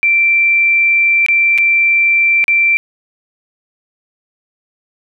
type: tone with dropouts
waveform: sine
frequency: 2349 Hz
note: D7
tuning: in tune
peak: -8 dBFS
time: 0.03-2.77 s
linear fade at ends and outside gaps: 0 ms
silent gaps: 1.263-1.285 / 1.578-1.584 / 2.441-2.481 s
effects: none